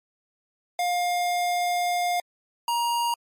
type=tone pair in turn; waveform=square; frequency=708 / 943.9 Hz; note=F5 / A#5; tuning=+23 / +21 cents; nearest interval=perfect fourth; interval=498 cents; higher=second; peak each=-23 dBFS; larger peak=neither; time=0.79-2.2 / 2.68-3.14 s; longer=first; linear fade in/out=2 ms; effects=MP3 64 kbps